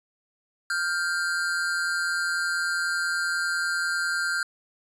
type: tone pair together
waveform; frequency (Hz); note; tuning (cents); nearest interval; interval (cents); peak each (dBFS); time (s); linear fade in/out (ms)
square; 1403.9 / 1574; F6 / G6; +9 / +7; major second; 198; -28 / -28; 0.7-4.43; 2
effects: resampled to 24000 Hz